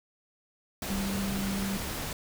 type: tone in noise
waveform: sine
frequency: 196 Hz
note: G3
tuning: in tune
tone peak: -30 dBFS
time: 0.9-1.77 s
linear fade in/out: 2 ms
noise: pink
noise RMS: -35 dBFS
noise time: 0.82-2.13 s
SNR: +2 dB
effects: none